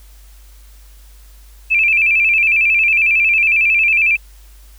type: tone with vibrato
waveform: sine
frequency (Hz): 2489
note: D#7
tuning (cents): 0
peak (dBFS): -10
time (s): 1.7-4.17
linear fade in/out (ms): 20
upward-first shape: square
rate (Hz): 11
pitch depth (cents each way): 82
effects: added 50 Hz sine -39 dBFS peak until 4.78 s + white hiss -50 dBFS RMS until 4.78 s